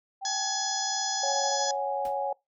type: tone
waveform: sine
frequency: 780 Hz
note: G5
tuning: 9 cents flat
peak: -33 dBFS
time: 0.21-1.53 s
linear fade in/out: 20 ms
type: harmonic tone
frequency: 843 Hz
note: G#5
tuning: 26 cents sharp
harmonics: 1 / 2 / 4 / 5 / 6 / 7 / 8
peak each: -38 / -38 / -38 / -40 / -33 / -34 / -36 dBFS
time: 0.25-1.71 s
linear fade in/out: 2 ms
type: chord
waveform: sine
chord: C# suspended fourth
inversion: none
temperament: equal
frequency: 554.4 / 740 / 830.6 Hz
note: C#5 / F#5 / G#5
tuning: 0 / 0 / 0 cents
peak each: -31 / -34 / -30 dBFS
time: 1.23-2.33 s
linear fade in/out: 5 ms
type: noise with exponential decay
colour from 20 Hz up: pink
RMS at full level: -43 dBFS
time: 2.05-2.18 s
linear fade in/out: 1 ms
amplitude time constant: 27 ms
effects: noise-tail reverb RT60 0.2 s tail -24 dB re dry